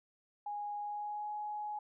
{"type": "tone with pitch glide", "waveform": "sine", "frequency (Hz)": [826, 839], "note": ["G#5", "G#5"], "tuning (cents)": [-10, 17], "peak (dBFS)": -37, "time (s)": [0.46, 1.79], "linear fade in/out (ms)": 5, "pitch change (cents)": 27, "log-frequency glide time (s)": [0.79, 1.3], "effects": []}